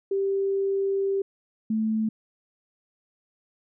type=tone pair in turn; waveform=sine; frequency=392 / 219.2 Hz; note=G4 / A3; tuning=0 / -6 cents; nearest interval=minor seventh; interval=1006 cents; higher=first; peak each=-22 dBFS; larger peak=neither; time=0.11-1.22 / 1.7-2.09 s; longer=first; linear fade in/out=5 ms; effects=none